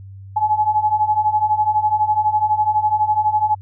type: beating tone pair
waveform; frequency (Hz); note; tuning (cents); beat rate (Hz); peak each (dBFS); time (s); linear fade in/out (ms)
sine; 844 / 856; G#5 / A5; +28 / -48; 12; -19 / -16; 0.36-3.55; 10
effects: added 97 Hz sine -34 dBFS peak until 3.61 s